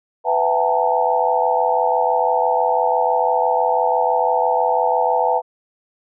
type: tone cluster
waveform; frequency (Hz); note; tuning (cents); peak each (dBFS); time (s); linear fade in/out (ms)
sine; 498.5 / 666 / 759 / 847 / 913; B4 / E5 / F#5 / G#5 / A#5; +16 / +18 / +44 / +34 / -36; -21; 0.24-5.42; 50
effects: none